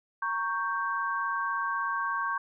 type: chord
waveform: sine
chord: G diminished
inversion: first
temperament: equal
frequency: 932.3 / 1108.7 / 1568 Hz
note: Bb5 / Db6 / G6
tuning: 0 / 0 / 0 cents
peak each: -36 / -30 / -32 dBFS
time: 0.22-2.38 s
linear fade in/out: 5 ms
effects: none